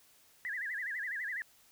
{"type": "tone with vibrato", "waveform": "sine", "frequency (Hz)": 1810, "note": "A6", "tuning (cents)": 48, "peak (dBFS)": -35, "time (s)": [0.45, 1.42], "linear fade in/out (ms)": 0, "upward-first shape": "sine", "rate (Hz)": 12, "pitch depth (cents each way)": 200, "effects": ["white hiss -64 dBFS RMS until 1.71 s"]}